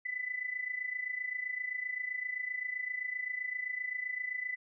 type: tone with amplitude modulation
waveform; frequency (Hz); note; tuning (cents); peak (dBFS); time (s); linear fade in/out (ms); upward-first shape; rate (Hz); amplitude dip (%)
sine; 2000; B6; +21; -31; 0.05-4.56; 10; sine; 27.7; 75
effects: none